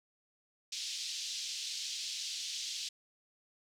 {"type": "band-pass noise", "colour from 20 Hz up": "white", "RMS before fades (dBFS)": -40, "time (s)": [0.72, 2.89], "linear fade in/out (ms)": 5, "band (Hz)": [3100, 5900], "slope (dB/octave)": 24, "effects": []}